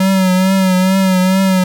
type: tone with vibrato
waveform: square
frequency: 188 Hz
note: F#3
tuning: 28 cents sharp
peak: -10 dBFS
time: 0-1.64 s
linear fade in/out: 5 ms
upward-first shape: triangle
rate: 2.3 Hz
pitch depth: 51 cents each way
effects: none